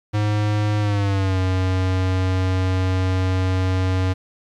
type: tone with pitch glide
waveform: square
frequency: 105.1 to 93.09 Hz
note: G#2 to F#2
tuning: +21 to +11 cents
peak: -18 dBFS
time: 0.13-4.14 s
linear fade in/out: 20 ms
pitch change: -210 cents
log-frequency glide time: 0.8-1.39 s
effects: low-pass 5000 Hz 12 dB/octave + 9-bit